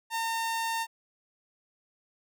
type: tone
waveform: sawtooth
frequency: 910 Hz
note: A#5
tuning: 42 cents flat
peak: -25 dBFS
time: 0.1-0.87 s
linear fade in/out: 50 ms
effects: none